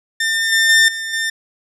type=tone with level steps; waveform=sawtooth; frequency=1801 Hz; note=A6; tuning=40 cents sharp; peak=-12 / -8 / -5 / -19 / -14 dBFS; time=0.2-1.3 s; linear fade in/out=5 ms; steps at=0.52 / 0.69 / 0.88 / 1.13 s; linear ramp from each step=5 ms; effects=low-pass 10000 Hz 12 dB/octave